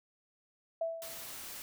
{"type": "tone with exponential decay", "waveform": "sine", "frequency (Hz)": 659.3, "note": "E5", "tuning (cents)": 0, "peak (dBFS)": -29, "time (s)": [0.81, 1.37], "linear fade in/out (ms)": 5, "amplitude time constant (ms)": 120}
{"type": "noise", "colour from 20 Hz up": "white", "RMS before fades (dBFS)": -45, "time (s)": [1.02, 1.62], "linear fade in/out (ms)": 0}
{"effects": []}